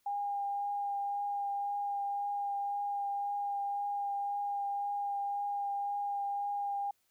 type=tone with vibrato; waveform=sine; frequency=808 Hz; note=G#5; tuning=48 cents flat; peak=-32 dBFS; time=0.06-6.91 s; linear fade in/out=5 ms; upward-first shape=triangle; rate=1.9 Hz; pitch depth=12 cents each way; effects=white hiss -75 dBFS RMS until 7.1 s